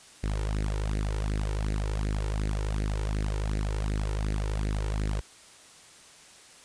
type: tone with flanger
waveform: sawtooth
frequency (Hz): 51.91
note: G#1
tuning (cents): 0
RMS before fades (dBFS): -29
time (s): 0.23-5.21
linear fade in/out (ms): 10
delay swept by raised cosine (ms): 0.44 to 2.24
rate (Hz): 2.7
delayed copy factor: +0.75
effects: white hiss -52 dBFS RMS until 6.64 s + resampled to 22050 Hz